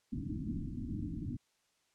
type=low-pass noise; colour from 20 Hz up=white; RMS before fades=-39 dBFS; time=0.12-1.37 s; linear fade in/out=10 ms; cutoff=310 Hz; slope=96 dB/octave; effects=white hiss -75 dBFS RMS until 1.94 s + low-pass 8000 Hz 12 dB/octave